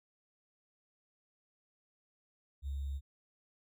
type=tone with sample-and-hold; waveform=sine; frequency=69.3 Hz; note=C#2; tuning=in tune; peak=-35 dBFS; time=2.62-3.01 s; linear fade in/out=50 ms; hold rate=3675 Hz; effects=none